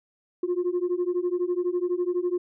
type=beating tone pair; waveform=sine; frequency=350 / 362 Hz; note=F4 / F#4; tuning=+4 / -38 cents; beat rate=12 Hz; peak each=-25 dBFS; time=0.43-2.38 s; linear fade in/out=5 ms; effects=tanh soft clip ceiling -19 dBFS